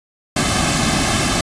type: noise with comb filter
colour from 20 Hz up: pink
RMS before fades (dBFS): -17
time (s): 0.36-1.41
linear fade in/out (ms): 5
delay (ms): 2.1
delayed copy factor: -0.7
effects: resampled to 22050 Hz